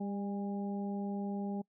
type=harmonic tone with a mistuned harmonic; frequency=200 Hz; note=G3; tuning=35 cents sharp; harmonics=1 / 2 / 3 / 4; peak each=-35 / -44 / -49 / -46 dBFS; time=0-1.62 s; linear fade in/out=10 ms; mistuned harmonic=4; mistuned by=+28 cents; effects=noise-tail reverb RT60 0.1 s tail -24 dB re dry